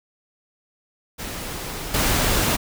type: noise with level steps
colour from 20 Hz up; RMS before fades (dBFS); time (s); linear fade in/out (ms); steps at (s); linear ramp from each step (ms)
pink; -31 / -20; 1.18-2.57; 20; 1.94; 2
effects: none